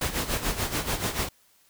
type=noise with tremolo; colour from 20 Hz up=pink; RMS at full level=-26 dBFS; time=0.01-1.29 s; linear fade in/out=5 ms; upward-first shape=sine; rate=6.9 Hz; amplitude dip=70%; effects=white hiss -62 dBFS RMS until 1.69 s